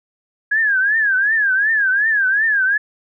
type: tone with vibrato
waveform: sine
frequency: 1653 Hz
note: G#6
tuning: 9 cents flat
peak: -13 dBFS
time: 0.51-2.78 s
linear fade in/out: 10 ms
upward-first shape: triangle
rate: 2.7 Hz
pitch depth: 180 cents each way
effects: none